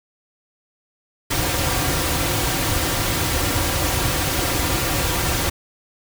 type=noise with comb filter; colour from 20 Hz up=pink; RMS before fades=-21 dBFS; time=1.3-5.5 s; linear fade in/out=10 ms; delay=4.7 ms; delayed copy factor=-0.6; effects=none